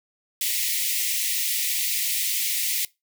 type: high-pass noise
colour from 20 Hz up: white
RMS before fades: -25 dBFS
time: 0.41-2.85 s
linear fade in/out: 2 ms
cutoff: 1900 Hz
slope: 96 dB/octave
effects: noise-tail reverb RT60 0.2 s tail -21 dB re dry

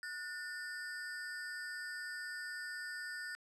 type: ring-modulated tone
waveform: square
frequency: 1626 Hz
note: G#6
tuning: 37 cents flat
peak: -39 dBFS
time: 0.03-3.35 s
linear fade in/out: 0 ms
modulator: 168 Hz
effects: low-pass 9000 Hz 12 dB/octave

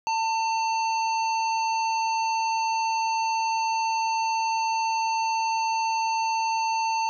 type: harmonic tone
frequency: 897 Hz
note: A5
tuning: 33 cents sharp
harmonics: 1 / 3 / 5 / 7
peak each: -23 / -33 / -37 / -40 dBFS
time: 0.07-7.09 s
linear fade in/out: 0 ms
effects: none

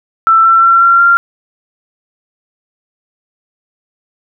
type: tone with pitch steps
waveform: sine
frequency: 1332 / 1345.1 / 1358.4 / 1371.8 / 1385.4 Hz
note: E6 / E6 / F6 / F6 / F6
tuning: +18 / +35 / -48 / -31 / -14 cents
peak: -4 dBFS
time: 0.27-1.17 s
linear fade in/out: 0 ms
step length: 180 ms
effects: none

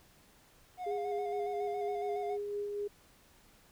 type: tone with vibrato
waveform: triangle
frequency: 715 Hz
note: F5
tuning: 41 cents sharp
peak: -35 dBFS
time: 0.77-2.38 s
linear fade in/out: 50 ms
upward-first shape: square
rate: 7.2 Hz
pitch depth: 34 cents each way
type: tone with tremolo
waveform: sine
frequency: 410 Hz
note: G#4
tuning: 22 cents flat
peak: -33 dBFS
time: 0.86-2.88 s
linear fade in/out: 10 ms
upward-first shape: sine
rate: 4.2 Hz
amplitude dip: 30%
effects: pink hiss -63 dBFS RMS until 3.71 s

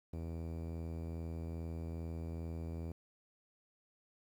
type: tone with low-pass filter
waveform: sawtooth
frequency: 82.41 Hz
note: E2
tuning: in tune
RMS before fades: -42 dBFS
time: 0.13-2.92 s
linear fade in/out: 5 ms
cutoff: 520 Hz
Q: 0.93
effects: 11-bit

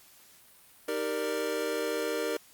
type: chord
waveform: square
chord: Eb major seventh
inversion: none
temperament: equal with one note detuned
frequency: 311.1 / 392 / 466.2 / 592.8 Hz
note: Eb4 / G4 / Bb4 / D5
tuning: 0 / 0 / 0 / +16 cents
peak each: -38 / -37 / -33 / -37 dBFS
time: 0.88-2.37 s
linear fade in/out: 5 ms
effects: white hiss -57 dBFS RMS until 2.53 s + Opus 48 kbps

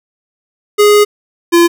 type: tone pair in turn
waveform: square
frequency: 415.3 / 341.9 Hz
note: G#4 / F4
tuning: 0 / -37 cents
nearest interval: minor third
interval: 337 cents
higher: first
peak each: -5 dBFS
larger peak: neither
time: 0.78-1.05 / 1.52-1.68 s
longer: first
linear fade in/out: 20 ms
effects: none

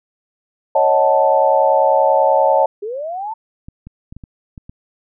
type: chord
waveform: sine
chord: D# half-diminished seventh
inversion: third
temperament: equal with one note detuned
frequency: 552.1 / 622.3 / 740 / 880 Hz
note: C#5 / D#5 / F#5 / A5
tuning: -7 / 0 / 0 / 0 cents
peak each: -15 / -16 / -19 / -15 dBFS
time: 0.75-2.66 s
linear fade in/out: 5 ms
type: linear sweep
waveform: sine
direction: up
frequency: 393.5 to 910 Hz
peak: -22 dBFS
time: 2.82-3.34 s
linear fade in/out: 10 ms
type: clicks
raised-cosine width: 5 ms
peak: -22 dBFS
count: 7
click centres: 3.685 / 3.87 / 4.125 / 4.166 / 4.238 / 4.578 / 4.695 s
effects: none

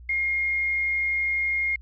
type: tone with quantisation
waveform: sine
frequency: 2136 Hz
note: C7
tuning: 35 cents sharp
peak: -22 dBFS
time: 0.09-1.76 s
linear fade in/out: 5 ms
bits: 8
effects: added 60 Hz sine -42 dBFS peak until 1.81 s + resampled to 11025 Hz

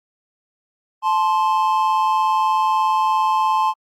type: tone pair together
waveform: triangle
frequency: 870.1 / 1047 Hz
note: A5 / C6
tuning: -20 / +1 cents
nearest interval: minor third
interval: 321 cents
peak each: -16 dBFS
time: 1.02-3.74 s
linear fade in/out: 50 ms
effects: Opus 48 kbps

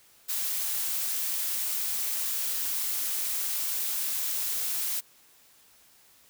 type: noise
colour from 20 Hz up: blue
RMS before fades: -30 dBFS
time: 0.28-5.01 s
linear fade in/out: 20 ms
effects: white hiss -59 dBFS RMS until 6.29 s

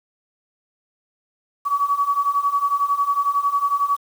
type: beating tone pair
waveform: sine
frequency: 1129 / 1140 Hz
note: C#6 / C#6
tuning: +31 / +48 cents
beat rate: 11 Hz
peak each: -22 / -19 dBFS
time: 1.65-3.97 s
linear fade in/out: 20 ms
effects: 7-bit

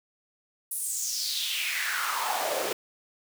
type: noise with high-pass filter sweep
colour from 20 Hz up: pink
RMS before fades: -30 dBFS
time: 0.71-2.73 s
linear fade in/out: 5 ms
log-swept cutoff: 11000 to 420 Hz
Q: 4.3
effects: none

